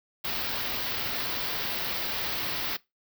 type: band-stop noise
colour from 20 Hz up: white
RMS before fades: -31 dBFS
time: 0.24-2.77 s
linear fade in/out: 10 ms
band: 5200 to 15000 Hz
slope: 48 dB/octave
effects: noise-tail reverb RT60 0.2 s tail -21 dB re dry